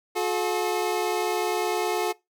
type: tone pair together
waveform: 25% pulse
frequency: 359.7 / 429.7 Hz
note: F#4 / A4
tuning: -49 / -41 cents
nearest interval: minor third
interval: 308 cents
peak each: -23 dBFS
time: 0.15-2.13 s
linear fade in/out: 20 ms
effects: noise-tail reverb RT60 0.2 s tail -22 dB re dry